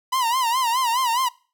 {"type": "tone with vibrato", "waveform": "45% pulse", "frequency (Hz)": 980, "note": "B5", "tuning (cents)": -14, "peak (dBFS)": -19, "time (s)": [0.12, 1.29], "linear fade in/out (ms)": 10, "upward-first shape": "sine", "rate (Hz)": 4.8, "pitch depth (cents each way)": 130, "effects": ["noise-tail reverb RT60 0.4 s tail -24 dB re dry"]}